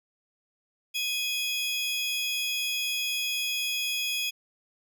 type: tone pair together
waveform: 35% pulse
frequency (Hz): 2504 / 3340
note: D#7 / G#7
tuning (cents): +10 / +9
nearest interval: perfect fourth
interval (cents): 499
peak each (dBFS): -29 / -28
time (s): 0.94-4.31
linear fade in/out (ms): 20
effects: none